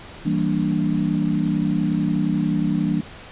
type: chord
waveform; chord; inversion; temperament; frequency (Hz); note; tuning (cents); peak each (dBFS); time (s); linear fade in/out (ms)
sine; E half-diminished seventh; none; equal; 164.81 / 196 / 233.1 / 293.7; E3 / G3 / Bb3 / D4; 0 / 0 / 0 / 0; -23 / -23 / -25 / -24; 0.25-3.01; 10
effects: pink hiss -40 dBFS RMS until 3.31 s + resampled to 8000 Hz